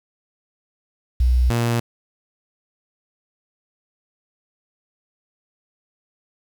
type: tone pair in turn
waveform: sine / sawtooth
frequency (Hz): 61.9 / 117.8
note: B1 / A#2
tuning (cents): +5 / +19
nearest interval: major seventh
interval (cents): 1114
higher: second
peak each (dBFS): -13 / -14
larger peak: first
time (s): 1.2-1.5 / 1.5-1.8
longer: neither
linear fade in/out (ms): 5
effects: 7-bit